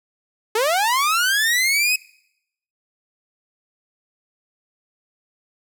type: linear sweep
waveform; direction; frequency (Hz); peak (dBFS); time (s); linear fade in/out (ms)
sawtooth; up; 415.3 to 2570; -13; 0.55-1.96; 5
effects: noise-tail reverb RT60 0.8 s tail -24 dB re dry